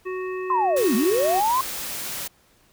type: harmonic tone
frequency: 370.7 Hz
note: F#4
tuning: 3 cents sharp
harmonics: 1 / 3 / 5 / 7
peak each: -27 / -36 / -39 / -41 dBFS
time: 0.05-1.41 s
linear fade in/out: 20 ms
type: linear two-way sweep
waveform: sine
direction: down then up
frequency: 1076 to 201.1 to 1076 Hz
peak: -18 dBFS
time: 0.5-1.61 s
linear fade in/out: 2 ms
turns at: 0.95 s
type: noise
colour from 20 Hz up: white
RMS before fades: -31 dBFS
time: 0.76-2.28 s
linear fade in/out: 10 ms
effects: pink hiss -59 dBFS RMS until 2.72 s